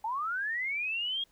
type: linear sweep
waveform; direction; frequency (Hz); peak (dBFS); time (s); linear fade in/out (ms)
sine; up; 846 to 3294; -30; 0.04-1.24; 5
effects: pink hiss -67 dBFS RMS until 1.31 s